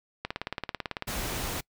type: click train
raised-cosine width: 0.3 ms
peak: -15 dBFS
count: 15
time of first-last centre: 0.25-1.023 s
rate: 18.1 Hz
type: noise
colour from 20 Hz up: pink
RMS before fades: -33 dBFS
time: 1.07-1.61 s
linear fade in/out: 10 ms
effects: noise-tail reverb RT60 0.1 s tail -24 dB re dry